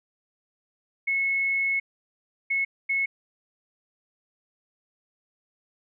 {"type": "tone bursts at uneven times", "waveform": "sine", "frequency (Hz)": 2189, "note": "C#7", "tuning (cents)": -22, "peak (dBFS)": -22, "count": 3, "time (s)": [[1.07, 1.8], [2.5, 2.65], [2.89, 3.06]], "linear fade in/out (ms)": 10, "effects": []}